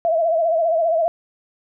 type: tone with vibrato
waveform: sine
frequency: 659.3 Hz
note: E5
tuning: in tune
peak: -15 dBFS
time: 0.05-1.08 s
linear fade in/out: 0 ms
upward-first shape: sine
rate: 15 Hz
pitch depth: 77 cents each way
effects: none